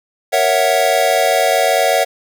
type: chord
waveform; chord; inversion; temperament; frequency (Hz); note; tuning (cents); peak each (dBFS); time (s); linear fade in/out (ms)
square; F# dominant seventh; first; equal; 466.2 / 554.4 / 659.3 / 740; A#4 / C#5 / E5 / F#5; 0 / 0 / 0 / 0; -22 / -18 / -17 / -17; 0.32-2.05; 20
effects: none